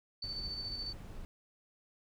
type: tone with tremolo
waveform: sine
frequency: 4527 Hz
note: C#8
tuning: 36 cents sharp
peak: -37 dBFS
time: 0.22-0.93 s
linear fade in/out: 5 ms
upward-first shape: square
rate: 14 Hz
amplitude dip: 35%
type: noise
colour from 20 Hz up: brown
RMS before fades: -46 dBFS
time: 0.24-1.25 s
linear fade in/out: 0 ms
effects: none